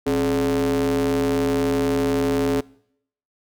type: ring-modulated tone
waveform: square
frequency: 77.78 Hz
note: D#2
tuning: in tune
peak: -16 dBFS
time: 0.06-2.61 s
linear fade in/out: 10 ms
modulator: 347 Hz
effects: noise-tail reverb RT60 0.7 s tail -23 dB re dry